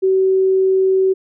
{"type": "tone", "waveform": "sine", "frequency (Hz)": 380, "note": "F#4", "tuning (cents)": 46, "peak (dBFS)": -11, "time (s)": [0.02, 1.14], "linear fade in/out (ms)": 20, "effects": []}